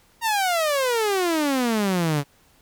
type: exponential sweep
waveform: sawtooth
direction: down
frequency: 940 to 138.59 Hz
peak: -16 dBFS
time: 0.21-2.24 s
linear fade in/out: 50 ms
effects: pink hiss -58 dBFS RMS until 2.61 s